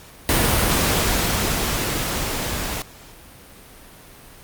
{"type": "noise with level ramp", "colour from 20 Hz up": "pink", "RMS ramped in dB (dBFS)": [-17, -27], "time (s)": [0.29, 2.82], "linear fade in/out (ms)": 0, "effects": ["pink hiss -44 dBFS RMS until 4.43 s", "Opus 48 kbps"]}